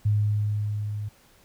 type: tone with level ramp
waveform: sine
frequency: 104.7 Hz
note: G#2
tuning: 15 cents sharp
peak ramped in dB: -18 to -29 dBFS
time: 0.05-1.09 s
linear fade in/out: 10 ms
effects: pink hiss -58 dBFS RMS until 1.44 s